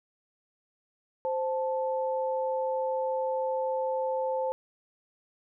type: tone pair together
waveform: sine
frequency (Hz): 522 / 876.7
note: C5 / A5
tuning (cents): -4 / -7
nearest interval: major sixth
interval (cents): 897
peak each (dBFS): -28 / -32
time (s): 1.25-4.52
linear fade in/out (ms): 0
effects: none